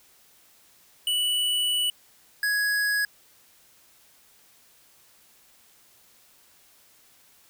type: tone pair in turn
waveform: square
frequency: 2957 / 1667.7 Hz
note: F#7 / G#6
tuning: -2 / +7 cents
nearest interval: minor seventh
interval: 991 cents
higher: first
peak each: -23 dBFS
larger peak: neither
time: 1.07-1.9 / 2.43-3.05 s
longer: first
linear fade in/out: 2 ms
effects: white hiss -58 dBFS RMS until 7.49 s

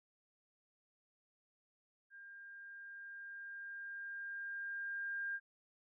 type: tone with level ramp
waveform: sine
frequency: 1603 Hz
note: G6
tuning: 38 cents sharp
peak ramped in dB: -52 to -37 dBFS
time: 2.1-5.4 s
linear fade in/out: 50 ms
effects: none

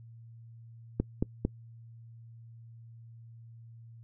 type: click train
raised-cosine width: 3 ms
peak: -14 dBFS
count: 3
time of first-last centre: 1-1.45 s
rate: 4.44 Hz
effects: noise-tail reverb RT60 0.1 s tail -24 dB re dry + added 115 Hz sine -48 dBFS peak until 4.03 s

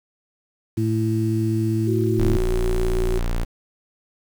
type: harmonic tone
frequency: 110.6 Hz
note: A2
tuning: 9 cents sharp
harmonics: 1 / 2 / 3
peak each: -21 / -26 / -23 dBFS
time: 0.77-2.37 s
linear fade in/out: 10 ms
type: tone with pitch glide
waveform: sine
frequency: 370 to 373 Hz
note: F#4 to F#4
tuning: 0 to +14 cents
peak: -23 dBFS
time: 1.87-3.19 s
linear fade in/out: 10 ms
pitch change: +14 cents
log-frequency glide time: 1.97-3 s
type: tone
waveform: square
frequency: 29.14 Hz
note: A#0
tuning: in tune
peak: -20 dBFS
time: 2.18-3.45 s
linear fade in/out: 20 ms
effects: 7-bit

